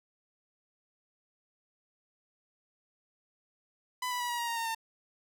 sawtooth tone with pitch steps, 1000 / 985.7 / 971.5 / 957.6 / 943.9 / 930.3 / 917 / 903.9 Hz, B5 / B5 / B5 / A#5 / A#5 / A#5 / A#5 / A5, +21 / -4 / -29 / +46 / +21 / -4 / -29 / +46 cents, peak -28 dBFS, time 4.02-4.748 s, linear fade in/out 5 ms, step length 91 ms, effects none

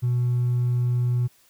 triangle tone with hard clipping, 122.5 Hz, B2, 14 cents flat, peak -19 dBFS, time 0.02-1.28 s, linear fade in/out 20 ms, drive 2 dB, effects white hiss -59 dBFS RMS until 1.49 s

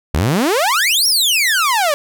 sawtooth exponential two-way sweep, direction up then down, 65.7 to 5700 to 559 Hz, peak -9 dBFS, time 0.14-1.94 s, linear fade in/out 0 ms, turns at 1.07 s, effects none

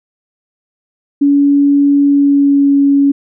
sine tone with pitch glide, 283.5 to 280.2 Hz, C#4 to C#4, +39 to +19 cents, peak -6 dBFS, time 1.21-3.12 s, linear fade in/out 10 ms, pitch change -20 cents, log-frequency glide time 2.04-2.75 s, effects none

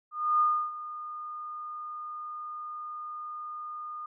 sine tone with ADSR envelope, 1221 Hz, D#6, 33 cents flat, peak -20 dBFS, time 0.11-4.06 s, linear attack 290 ms, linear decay 310 ms, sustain -16 dB, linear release 4 ms, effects none

